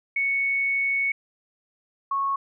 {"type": "tone pair in turn", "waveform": "sine", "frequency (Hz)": [2217, 1100.8], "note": ["C#7", "C#6"], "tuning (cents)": [0, -12], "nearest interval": "octave", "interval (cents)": 1212, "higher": "first", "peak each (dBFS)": [-21, -22], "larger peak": "first", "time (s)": [[0.16, 1.12], [2.11, 2.36]], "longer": "first", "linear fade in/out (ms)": 5, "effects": []}